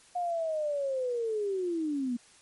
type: linear sweep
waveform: sine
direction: down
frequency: 720 to 233.9 Hz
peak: -28 dBFS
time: 0.15-2.17 s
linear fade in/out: 10 ms
effects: white hiss -58 dBFS RMS until 2.41 s + MP3 48 kbps